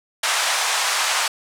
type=band-pass noise; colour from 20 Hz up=pink; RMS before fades=-21 dBFS; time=0.23-1.28 s; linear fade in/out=5 ms; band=780 to 9500 Hz; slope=24 dB/octave; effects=none